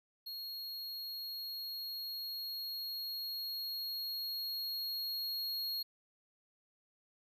square tone with level ramp, 4293 Hz, C8, 44 cents sharp, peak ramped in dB -42 to -36 dBFS, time 0.26-5.83 s, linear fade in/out 10 ms, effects none

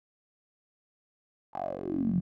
10% pulse tone with band-pass filter sweep, 46.25 Hz, F#1, in tune, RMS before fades -31 dBFS, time 1.53-2.21 s, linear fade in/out 20 ms, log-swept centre 890 to 160 Hz, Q 9.1, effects none

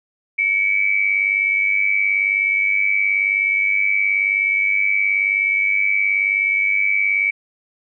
sine tone pair together, 2201 / 2300 Hz, C#7 / D7, -13 / -37 cents, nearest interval minor second, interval 76 cents, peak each -21 / -16 dBFS, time 0.38-7.31 s, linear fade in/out 10 ms, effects none

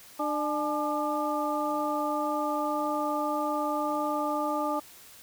harmonic tone with a mistuned harmonic, 299.7 Hz, D4, 35 cents sharp, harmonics 1 / 2 / 3 / 4, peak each -32 / -32 / -32 / -32 dBFS, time 0.19-4.8 s, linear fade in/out 10 ms, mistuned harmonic 3, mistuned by -80 cents, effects white hiss -51 dBFS RMS until 5.22 s

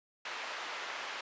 white band-pass noise, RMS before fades -41 dBFS, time 0.25-1.21 s, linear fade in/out 5 ms, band 610 to 2400 Hz, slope 12 dB/octave, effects resampled to 16000 Hz

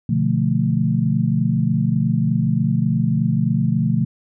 sine chord, B half-diminished seventh, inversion none, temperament equal, 123.47 / 146.83 / 174.61 / 220 Hz, B2 / D3 / F3 / A3, 0 / 0 / 0 / 0 cents, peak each -21 dBFS, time 0.09-4.05 s, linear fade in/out 5 ms, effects none

